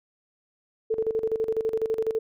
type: tone with tremolo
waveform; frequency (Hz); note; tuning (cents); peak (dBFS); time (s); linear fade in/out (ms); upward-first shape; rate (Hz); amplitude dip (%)
sine; 443.9; A4; +15; -21; 0.9-2.19; 10; square; 12; 75
effects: none